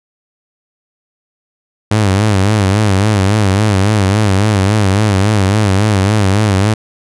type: tone with vibrato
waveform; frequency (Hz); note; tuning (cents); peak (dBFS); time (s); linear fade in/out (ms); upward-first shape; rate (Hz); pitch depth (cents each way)
sawtooth; 101.4; G#2; -41; -5; 1.91-6.74; 5; sine; 3.6; 120
effects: resampled to 24000 Hz